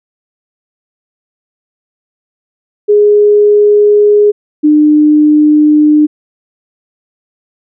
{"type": "tone pair in turn", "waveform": "sine", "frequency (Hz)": [415.3, 301.2], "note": ["G#4", "D4"], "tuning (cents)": [0, 44], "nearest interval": "tritone", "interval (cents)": 556, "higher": "first", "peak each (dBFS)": -3, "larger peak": "neither", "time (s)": [[2.88, 4.32], [4.63, 6.07]], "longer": "neither", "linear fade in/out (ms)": 20, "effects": []}